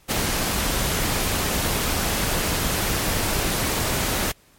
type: noise with ADSR envelope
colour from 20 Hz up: pink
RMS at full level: -21 dBFS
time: 0.08-4.32 s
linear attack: 31 ms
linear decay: 19 ms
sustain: -2 dB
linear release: 8 ms
effects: pink hiss -56 dBFS RMS until 4.58 s + MP3 64 kbps